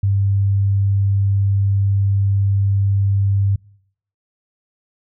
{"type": "tone", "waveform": "sine", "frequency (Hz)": 99, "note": "G2", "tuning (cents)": 18, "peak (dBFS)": -13, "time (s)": [0.03, 3.56], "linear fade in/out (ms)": 5, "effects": ["noise-tail reverb RT60 0.7 s tail -26 dB re dry"]}